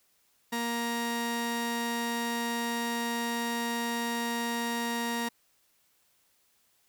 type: tone pair together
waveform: sawtooth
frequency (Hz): 234.6 / 938.4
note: A#3 / A#5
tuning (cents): +11 / +11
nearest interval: 2 octaves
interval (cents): 2400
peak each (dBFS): -28 / -28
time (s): 0.52-5.29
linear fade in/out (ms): 10
effects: white hiss -69 dBFS RMS until 6.88 s